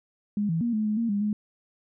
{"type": "tone with pitch steps", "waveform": "sine", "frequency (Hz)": [206.5, 163.8, 236.2, 215.1, 212.1, 231.1, 202.9, 210], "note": ["G#3", "E3", "A#3", "A3", "G#3", "A#3", "G#3", "G#3"], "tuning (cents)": [-10, -11, 23, -39, 37, -15, -40, 19], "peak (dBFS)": -23, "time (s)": [0.37, 1.33], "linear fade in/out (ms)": 2, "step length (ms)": 120, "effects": []}